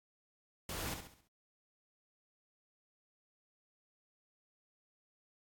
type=noise with echo; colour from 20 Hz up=pink; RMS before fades=-41 dBFS; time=0.69-0.94 s; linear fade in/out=2 ms; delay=67 ms; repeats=5; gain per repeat=-7 dB; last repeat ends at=1.275 s; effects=AAC 64 kbps